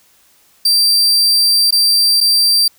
40% pulse tone with dropouts, 4699 Hz, D8, in tune, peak -8 dBFS, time 0.65-2.68 s, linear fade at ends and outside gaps 5 ms, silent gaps 1.708-1.724 / 2.205-2.21 s, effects white hiss -52 dBFS RMS until 2.78 s

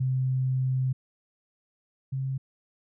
sine tone pair in turn, 130 / 133.42 Hz, C3 / C3, -11 / +34 cents, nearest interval unison, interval 45 cents, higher second, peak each -23 / -27 dBFS, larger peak first, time 0-0.93 / 2.12-2.38 s, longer first, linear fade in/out 10 ms, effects none

